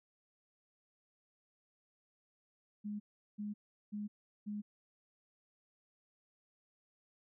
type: tone bursts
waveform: sine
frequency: 208 Hz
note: G#3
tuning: 3 cents sharp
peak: -38 dBFS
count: 4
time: 2.84-4.62 s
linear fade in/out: 20 ms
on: 160 ms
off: 380 ms
effects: none